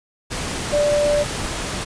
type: tone in noise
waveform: sine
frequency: 587.3 Hz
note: D5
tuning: in tune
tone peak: -15 dBFS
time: 0.72-1.24 s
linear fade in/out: 20 ms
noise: pink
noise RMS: -26 dBFS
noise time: 0.3-1.85 s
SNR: +8 dB
effects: resampled to 22050 Hz